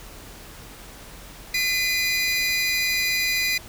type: tone pair together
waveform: 25% pulse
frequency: 2022 / 2429 Hz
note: B6 / D#7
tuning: +40 / -42 cents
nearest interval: minor third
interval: 318 cents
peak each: -20 dBFS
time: 1.54-3.58 s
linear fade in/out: 5 ms
effects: added 42 Hz sine -46 dBFS peak until 3.68 s + pink hiss -43 dBFS RMS until 3.68 s